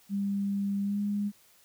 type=tone with pitch glide; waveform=sine; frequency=199.5 to 204.4 Hz; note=G3 to G#3; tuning=+31 to -27 cents; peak=-27 dBFS; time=0.09-1.32 s; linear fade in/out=50 ms; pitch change=+42 cents; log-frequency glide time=0.82-1 s; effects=white hiss -61 dBFS RMS until 1.64 s